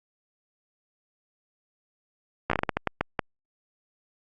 slowing click train, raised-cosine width 0.5 ms, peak -8 dBFS, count 11, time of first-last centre 2.5-3.192 s, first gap 14 ms, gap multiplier 1.33, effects Opus 48 kbps

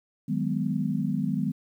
sine chord, G# minor seventh, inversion second, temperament just, 155.74 / 186.89 / 207.7 / 249.2 Hz, D#3 / F#3 / G#3 / B3, +2 / +18 / 0 / +16 cents, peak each -30 dBFS, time 0.28-1.52 s, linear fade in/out 10 ms, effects 10-bit

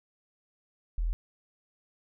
sine tone, 41.28 Hz, E1, 3 cents sharp, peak -26 dBFS, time 0.98-1.13 s, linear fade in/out 0 ms, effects none

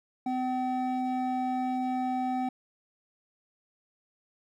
triangle tone pair together, 255.1 / 764 Hz, C4 / G5, -44 / -45 cents, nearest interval octave + perfect fifth, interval 1899 cents, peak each -27 dBFS, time 0.26-2.49 s, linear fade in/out 5 ms, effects tanh soft clip ceiling -22 dBFS

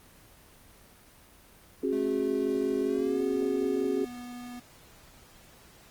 sine chord, C# suspended fourth, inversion none, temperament equal with one note detuned, 270.1 / 370 / 415.3 Hz, C#4 / F#4 / G#4, -45 / 0 / 0 cents, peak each -30 dBFS, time 1.83-4.05 s, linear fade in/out 5 ms
square tone with pitch glide, 217.8 to 244.5 Hz, A3 to B3, -17 to -17 cents, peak -40 dBFS, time 1.92-4.6 s, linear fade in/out 10 ms, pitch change +200 cents, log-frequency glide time 2.85-3.23 s
effects pink hiss -55 dBFS RMS until 5.9 s + Opus 24 kbps

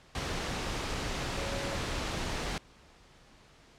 sine tone in noise, 554.4 Hz, C#5, in tune, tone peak -39 dBFS, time 1.37-1.76 s, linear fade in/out 2 ms, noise pink, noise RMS -34 dBFS, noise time 0.15-2.58 s, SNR -8 dB, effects pink hiss -58 dBFS RMS until 3.78 s + low-pass 6000 Hz 12 dB/octave

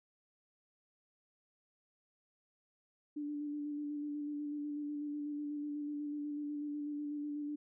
sine tone with vibrato, 293.7 Hz, D4, in tune, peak -37 dBFS, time 3.16-7.56 s, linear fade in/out 10 ms, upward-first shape square, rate 8.1 Hz, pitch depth 16 cents each way, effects none

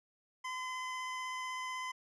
25% pulse tone with vibrato, 1022 Hz, C6, 41 cents flat, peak -34 dBFS, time 0.44-1.92 s, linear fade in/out 10 ms, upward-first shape sine, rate 16 Hz, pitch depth 9 cents each way, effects low-pass 7000 Hz 12 dB/octave

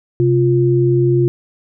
sine tone pair together, 130.81 / 350 Hz, C3 / F4, 0 / +4 cents, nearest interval octave + perfect fourth, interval 1704 cents, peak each -13 dBFS, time 0.2-1.28 s, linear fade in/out 0 ms, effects none

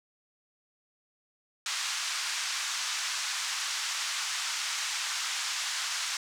white band-pass noise, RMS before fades -33 dBFS, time 1.66-6.17 s, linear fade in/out 2 ms, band 1000 to 7000 Hz, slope 24 dB/octave, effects none

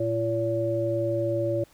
harmonic tone, 113.9 Hz, A#2, 40 cents flat, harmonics 1 / 3 / 5, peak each -30 / -28 / -26 dBFS, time 0-1.64 s, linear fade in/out 5 ms, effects pink hiss -58 dBFS RMS until 1.73 s

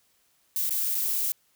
violet noise with dropouts, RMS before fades -27 dBFS, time 0.56-1.32 s, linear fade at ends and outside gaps 1 ms, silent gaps 0.695-0.707 / 0.947-0.951 s, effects white hiss -67 dBFS RMS until 1.55 s

